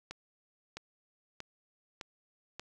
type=accelerating click train; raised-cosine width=0.2 ms; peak=-24 dBFS; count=5; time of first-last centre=0.11-2.596 s; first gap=660 ms; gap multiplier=0.96; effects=none